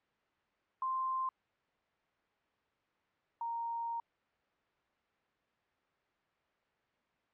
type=tone pair in turn; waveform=sine; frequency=1046 / 929.7 Hz; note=C6 / A#5; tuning=-1 / -5 cents; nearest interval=major second; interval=204 cents; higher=first; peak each=-32 / -35 dBFS; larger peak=first; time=0.82-1.29 / 3.41-4 s; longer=second; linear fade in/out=2 ms; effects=white hiss -75 dBFS RMS until 7.33 s + low-pass 2000 Hz 12 dB/octave